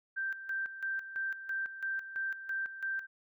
sine tone with tremolo, 1568 Hz, G6, in tune, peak -32 dBFS, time 0.16-3.07 s, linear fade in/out 20 ms, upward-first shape square, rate 3 Hz, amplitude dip 70%, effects none

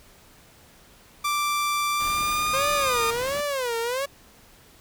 sawtooth tone with pitch glide, 1174.7 to 1219.6 Hz, D6 to D#6, 0 to -35 cents, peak -19 dBFS, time 1.24-3.11 s, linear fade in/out 10 ms, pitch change +65 cents, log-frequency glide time 1.92-2.51 s
pink noise, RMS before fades -38 dBFS, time 1.99-3.42 s, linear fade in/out 20 ms
sawtooth tone with vibrato, 518 Hz, C5, 17 cents flat, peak -21 dBFS, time 2.53-4.06 s, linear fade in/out 10 ms, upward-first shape sine, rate 1.4 Hz, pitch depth 210 cents each way
effects pink hiss -53 dBFS RMS until 4.8 s

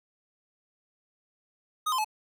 square tone with pitch steps, 1244.5 / 1034.5 / 859.9 Hz, D#6 / C6 / A5, 0 / -20 / -40 cents, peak -26 dBFS, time 1.86-2.046 s, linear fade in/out 10 ms, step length 62 ms, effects none

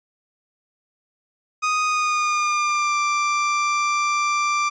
30% pulse tone with pitch glide, 1244.5 to 1179.4 Hz, D#6 to D6, 0 to +7 cents, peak -16 dBFS, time 1.62-4.7 s, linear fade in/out 20 ms, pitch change -93 cents, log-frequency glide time 1.85-2.98 s, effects resampled to 16000 Hz

